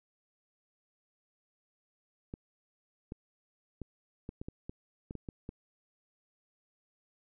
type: clicks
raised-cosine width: 3 ms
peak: -27 dBFS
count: 11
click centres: 2.339 / 3.121 / 3.817 / 4.291 / 4.415 / 4.485 / 4.695 / 5.109 / 5.153 / 5.288 / 5.491 s
effects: none